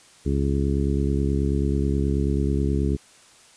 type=harmonic tone; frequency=69.3 Hz; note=C#2; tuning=in tune; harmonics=1 / 2 / 3 / 4 / 5 / 6; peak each=-23 / -26 / -28 / -29 / -30 / -31 dBFS; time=0.25-2.97 s; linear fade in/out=20 ms; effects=white hiss -52 dBFS RMS until 3.56 s + resampled to 22050 Hz